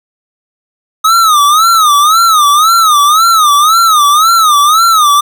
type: tone with vibrato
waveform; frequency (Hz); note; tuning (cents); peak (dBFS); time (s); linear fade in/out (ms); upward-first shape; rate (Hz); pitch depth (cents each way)
square; 1254; D#6; +13; -5; 1.04-5.21; 10; sine; 1.9; 150
effects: none